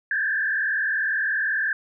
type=tone with frequency modulation; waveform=sine; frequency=1661.2 Hz; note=G#6; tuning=in tune; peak=-21 dBFS; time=0.11-1.73 s; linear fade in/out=2 ms; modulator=39.9 Hz; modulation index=2.6; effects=none

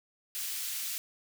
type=high-pass noise; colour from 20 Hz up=white; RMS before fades=-36 dBFS; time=0.35-0.98 s; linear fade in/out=0 ms; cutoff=2200 Hz; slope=12 dB/octave; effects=none

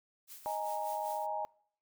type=noise with tremolo; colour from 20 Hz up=blue; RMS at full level=-48 dBFS; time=0.27-1.27 s; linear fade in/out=50 ms; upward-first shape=sine; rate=5.1 Hz; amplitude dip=60%
type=chord; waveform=sine; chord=D# suspended fourth; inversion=none; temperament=equal; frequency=622.3 / 830.6 / 932.3 Hz; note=D#5 / G#5 / A#5; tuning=0 / 0 / 0 cents; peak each=-39 / -36 / -39 dBFS; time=0.46-1.45 s; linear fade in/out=0 ms
effects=noise-tail reverb RT60 0.6 s tail -25 dB re dry

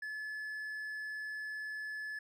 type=tone; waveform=triangle; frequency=1721 Hz; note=A6; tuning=39 cents flat; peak=-37 dBFS; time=0.02-2.19 s; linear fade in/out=5 ms; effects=none

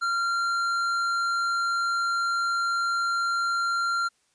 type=tone with tanh clipping; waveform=sine; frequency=1381 Hz; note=F6; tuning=20 cents flat; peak=-25 dBFS; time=0.01-4.09 s; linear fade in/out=20 ms; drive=11 dB; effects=white hiss -68 dBFS RMS until 4.34 s + resampled to 22050 Hz

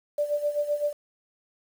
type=tone with tremolo; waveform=sine; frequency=587.3 Hz; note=D5; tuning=in tune; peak=-21 dBFS; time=0.18-0.93 s; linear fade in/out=5 ms; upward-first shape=sine; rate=7.8 Hz; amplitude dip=75%; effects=8-bit

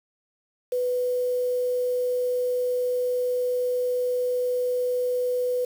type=tone with quantisation; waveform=sine; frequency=496.7 Hz; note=B4; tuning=10 cents sharp; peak=-22 dBFS; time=0.72-5.65 s; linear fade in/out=5 ms; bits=7; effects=none

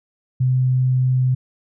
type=tone; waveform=sine; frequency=128.3 Hz; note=C3; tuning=34 cents flat; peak=-14 dBFS; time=0.4-1.35 s; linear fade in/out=10 ms; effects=none

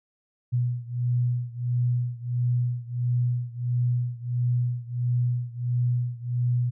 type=beating tone pair; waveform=sine; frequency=121.7 / 123.2 Hz; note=B2 / B2; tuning=-25 / -4 cents; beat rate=1.5 Hz; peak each=-25 / -27 dBFS; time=0.52-6.71 s; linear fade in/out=20 ms; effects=none

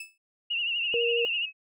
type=tone with exponential decay; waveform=40% pulse; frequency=2618 Hz; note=E7; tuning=13 cents flat; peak=-33 dBFS; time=0-0.18 s; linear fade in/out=5 ms; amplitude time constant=37 ms
type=tone with vibrato; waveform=sine; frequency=2794 Hz; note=F7; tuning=in tune; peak=-26 dBFS; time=0.5-1.46 s; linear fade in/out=10 ms; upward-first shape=triangle; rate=12 Hz; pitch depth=86 cents each way
type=tone with tremolo; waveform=sine; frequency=2569 Hz; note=E7; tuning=45 cents flat; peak=-34 dBFS; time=0.8-1.53 s; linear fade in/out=50 ms; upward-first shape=triangle; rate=7.7 Hz; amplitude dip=85%
type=tone; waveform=sine; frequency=470.1 Hz; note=A#4; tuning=15 cents sharp; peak=-25 dBFS; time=0.94-1.25 s; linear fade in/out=0 ms
effects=none

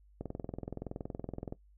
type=click train; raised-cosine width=2 ms; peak=-25 dBFS; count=29; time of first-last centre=0.21-1.525 s; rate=21.3 Hz; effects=noise-tail reverb RT60 0.1 s tail -17 dB re dry + added 50 Hz sine -59 dBFS peak until 1.77 s

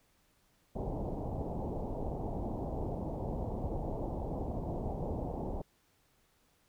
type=low-pass noise; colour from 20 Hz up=pink; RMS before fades=-37 dBFS; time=0.75-5.62 s; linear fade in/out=10 ms; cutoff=860 Hz; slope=48 dB/octave; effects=pink hiss -71 dBFS RMS until 6.68 s

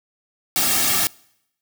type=noise with comb filter; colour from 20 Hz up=white; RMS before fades=-19 dBFS; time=0.56-1.07 s; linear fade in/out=0 ms; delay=2 ms; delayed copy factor=-0.7; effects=noise-tail reverb RT60 0.8 s tail -25 dB re dry

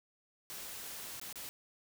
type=noise with dropouts; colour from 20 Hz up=white; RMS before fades=-45 dBFS; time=0.5-1.49 s; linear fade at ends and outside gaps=0 ms; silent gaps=1.198-1.214 / 1.327-1.357 s; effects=none

